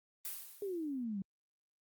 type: noise with exponential decay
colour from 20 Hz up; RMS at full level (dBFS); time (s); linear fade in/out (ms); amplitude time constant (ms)
blue; -40; 0.25-1.04; 0; 170
type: exponential sweep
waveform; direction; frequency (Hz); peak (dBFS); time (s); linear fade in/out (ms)
sine; down; 416.3 to 187.1; -36; 0.62-1.22; 2
effects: Opus 32 kbps